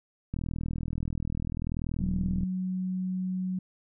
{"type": "click train", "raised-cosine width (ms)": 5, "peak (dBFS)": -20, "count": 86, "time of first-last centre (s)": [0.34, 2.434], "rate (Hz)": 40.6}
{"type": "tone", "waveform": "sine", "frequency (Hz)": 185, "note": "F#3", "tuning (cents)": 0, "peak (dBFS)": -28, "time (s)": [2, 3.59], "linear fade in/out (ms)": 5}
{"effects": []}